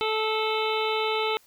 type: harmonic tone with a mistuned harmonic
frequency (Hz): 436.9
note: A4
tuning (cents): -12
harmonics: 1 / 2 / 3 / 5 / 6 / 7 / 8 / 9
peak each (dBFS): -27 / -30 / -32 / -34 / -35 / -35 / -36 / -37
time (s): 0.01-1.37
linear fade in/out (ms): 0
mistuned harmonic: 8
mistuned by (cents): +38
effects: white hiss -59 dBFS RMS until 1.46 s